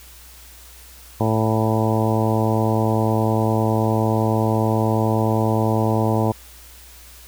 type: harmonic tone with a mistuned harmonic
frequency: 110 Hz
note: A2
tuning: in tune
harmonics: 1 / 2 / 3 / 4 / 5 / 6 / 7 / 8 / 9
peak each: -20 / -23 / -25 / -26 / -27 / -28 / -28 / -29 / -30 dBFS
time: 1.2-6.32 s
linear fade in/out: 5 ms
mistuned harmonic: 9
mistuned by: -17 cents
effects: added 60 Hz sine -45 dBFS peak until 7.27 s + white hiss -45 dBFS RMS until 7.27 s